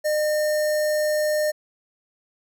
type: tone with notch filter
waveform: square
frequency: 607 Hz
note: D#5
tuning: 43 cents flat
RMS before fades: -22 dBFS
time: 0.04-1.52 s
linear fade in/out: 20 ms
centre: 3000 Hz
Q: 1.5
effects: none

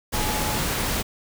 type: tone in noise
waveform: sine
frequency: 853 Hz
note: G#5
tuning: 46 cents sharp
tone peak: -31 dBFS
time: 0.13-0.59 s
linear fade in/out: 20 ms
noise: pink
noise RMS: -25 dBFS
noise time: 0.12-1.03 s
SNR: -9 dB
effects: none

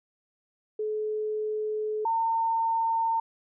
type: tone pair in turn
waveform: sine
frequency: 428.6 / 908.2 Hz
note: A4 / A#5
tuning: -45 / -45 cents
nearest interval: octave + minor second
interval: 1300 cents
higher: second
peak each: -27 / -23 dBFS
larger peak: second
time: 0.79-2.05 / 2.05-3.2 s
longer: first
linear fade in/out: 5 ms
effects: none

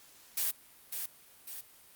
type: noise with echo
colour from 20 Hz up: blue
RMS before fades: -31 dBFS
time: 0.37-0.51 s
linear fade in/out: 5 ms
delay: 550 ms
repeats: 2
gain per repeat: -6 dB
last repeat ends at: 1.61 s
effects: white hiss -58 dBFS RMS until 1.95 s + Opus 48 kbps

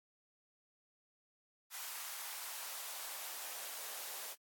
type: noise with high-pass filter sweep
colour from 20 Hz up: white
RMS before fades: -45 dBFS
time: 1.7-4.36 s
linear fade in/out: 50 ms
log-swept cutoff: 1000 to 540 Hz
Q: 1.5
effects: AAC 64 kbps

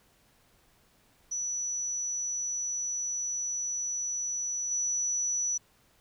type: tone with level steps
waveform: sine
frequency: 5920 Hz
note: F#8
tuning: in tune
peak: -30 / -27 dBFS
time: 1.31-5.58 s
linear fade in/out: 10 ms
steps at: 4.71 s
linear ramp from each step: 5 ms
effects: pink hiss -65 dBFS RMS until 6 s

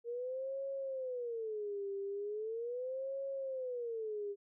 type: tone with vibrato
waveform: sine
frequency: 464.9 Hz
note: A#4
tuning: 5 cents flat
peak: -37 dBFS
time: 0.04-4.36 s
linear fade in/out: 50 ms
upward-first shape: sine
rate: 0.39 Hz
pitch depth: 280 cents each way
effects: none

